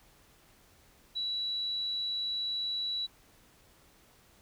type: tone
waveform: sine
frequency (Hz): 3927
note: B7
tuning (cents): -11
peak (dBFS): -31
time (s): 1.15-3.07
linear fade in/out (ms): 20
effects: pink hiss -62 dBFS RMS until 4.41 s